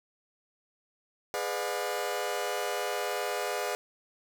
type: chord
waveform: sawtooth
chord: G# diminished seventh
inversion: none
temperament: just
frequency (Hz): 415.3 / 498.4 / 598 / 717.6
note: G#4 / B4 / D5 / F5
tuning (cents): 0 / +16 / +31 / +47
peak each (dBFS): -32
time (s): 1.34-3.75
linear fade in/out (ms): 0
effects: none